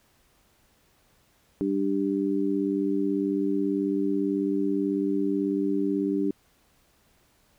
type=harmonic tone; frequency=98.2 Hz; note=G2; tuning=4 cents sharp; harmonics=2 / 3 / 4; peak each=-30 / -25 / -29 dBFS; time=1.61-6.31 s; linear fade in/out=0 ms; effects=pink hiss -64 dBFS RMS until 7.58 s